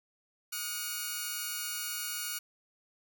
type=tone cluster; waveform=5% pulse; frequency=1243 / 1441 / 2256 Hz; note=D#6 / F#6 / C#7; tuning=-2 / -46 / +30 cents; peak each=-32 / -25 / -31 dBFS; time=0.52-2.39 s; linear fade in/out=10 ms; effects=none